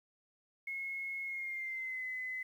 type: tone with pitch glide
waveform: sine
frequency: 2171 to 2026 Hz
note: C#7 to B6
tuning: -37 to +44 cents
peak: -37 dBFS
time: 0.67-2.43 s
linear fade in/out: 5 ms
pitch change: -119 cents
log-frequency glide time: 1.24-2.05 s
effects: 11-bit